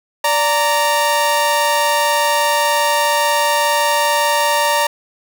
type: tone pair together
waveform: sawtooth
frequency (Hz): 582.7 / 925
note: D5 / A#5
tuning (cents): -14 / -14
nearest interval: minor sixth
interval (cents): 800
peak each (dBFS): -14 / -11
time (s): 0.24-4.87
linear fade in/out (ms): 5
effects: none